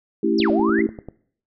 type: chord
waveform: sine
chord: A dominant seventh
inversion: none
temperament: equal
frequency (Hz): 220 / 277.2 / 329.6 / 392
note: A3 / C#4 / E4 / G4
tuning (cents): 0 / 0 / 0 / 0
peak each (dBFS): -23 / -25 / -20 / -22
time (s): 0.23-0.87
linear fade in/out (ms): 5
type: exponential two-way sweep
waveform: sine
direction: down then up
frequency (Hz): 5920 to 550 to 2155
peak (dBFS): -23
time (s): 0.38-0.82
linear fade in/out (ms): 10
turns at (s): 0.51
type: click train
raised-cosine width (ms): 2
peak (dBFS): -20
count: 8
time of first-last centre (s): 0.4-1.086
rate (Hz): 10.2
effects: noise-tail reverb RT60 0.6 s tail -20 dB re dry